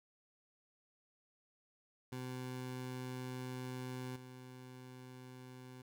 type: tone with level steps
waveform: 20% pulse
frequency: 127.4 Hz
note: C3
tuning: 46 cents flat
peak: -37 / -46 dBFS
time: 2.12-5.82 s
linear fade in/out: 5 ms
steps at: 4.16 s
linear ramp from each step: 2 ms
effects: none